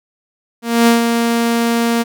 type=tone with ADSR envelope; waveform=sawtooth; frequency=233.1 Hz; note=A#3; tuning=in tune; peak=-3 dBFS; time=0.62-2.04 s; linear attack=250 ms; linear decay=140 ms; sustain=-6 dB; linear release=26 ms; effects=none